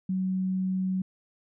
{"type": "tone", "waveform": "sine", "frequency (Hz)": 187.3, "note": "F#3", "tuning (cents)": 21, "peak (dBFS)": -25, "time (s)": [0.09, 1.02], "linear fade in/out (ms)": 5, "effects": []}